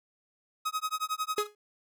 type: tone with tremolo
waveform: 45% pulse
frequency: 1265 Hz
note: D#6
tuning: 28 cents sharp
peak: -27 dBFS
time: 0.65-1.47 s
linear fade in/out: 10 ms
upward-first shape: sine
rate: 11 Hz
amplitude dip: 100%
type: tone with exponential decay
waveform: 45% pulse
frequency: 417.6 Hz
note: G#4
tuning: 10 cents sharp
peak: -24 dBFS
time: 1.38-1.55 s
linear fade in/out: 2 ms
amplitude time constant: 35 ms
effects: none